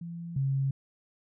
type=tone pair in turn; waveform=sine; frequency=169.6 / 135.98 Hz; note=E3 / C#3; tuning=+50 / -33 cents; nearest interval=major third; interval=383 cents; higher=first; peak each=-36 / -25 dBFS; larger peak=second; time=0.01-0.36 / 0.36-0.71 s; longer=neither; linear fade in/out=5 ms; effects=none